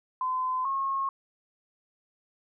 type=tone pair in turn; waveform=sine; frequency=1024 / 1085.5 Hz; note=C6 / C#6; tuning=-38 / -37 cents; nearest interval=minor second; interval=101 cents; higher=second; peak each=-26 dBFS; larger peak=neither; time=0.21-0.65 / 0.65-1.09 s; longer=neither; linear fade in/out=2 ms; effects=none